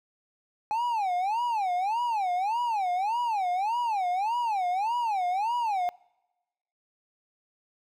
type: tone with vibrato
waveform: triangle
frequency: 830.6 Hz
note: G#5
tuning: in tune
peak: -23 dBFS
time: 0.71-5.89 s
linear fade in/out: 0 ms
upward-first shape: sine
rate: 1.7 Hz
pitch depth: 270 cents each way
effects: noise-tail reverb RT60 1.0 s tail -25 dB re dry